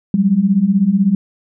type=beating tone pair; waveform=sine; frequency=185 / 201 Hz; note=F#3 / G3; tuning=0 / +44 cents; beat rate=16 Hz; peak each=-15 / -12 dBFS; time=0.14-1.15 s; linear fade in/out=2 ms; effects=none